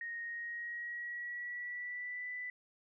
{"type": "tone with pitch glide", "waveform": "sine", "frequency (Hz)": [1864.7, 1987], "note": ["A#6", "B6"], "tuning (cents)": [0, 10], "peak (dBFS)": -39, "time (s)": [0.01, 2.5], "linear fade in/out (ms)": 2, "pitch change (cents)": 110, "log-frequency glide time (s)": [0.23, 2.28], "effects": []}